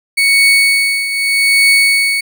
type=tone with tremolo; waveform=35% pulse; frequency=2223 Hz; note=C#7; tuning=4 cents sharp; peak=-4 dBFS; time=0.17-2.21 s; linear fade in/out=10 ms; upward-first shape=triangle; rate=0.82 Hz; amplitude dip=70%; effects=none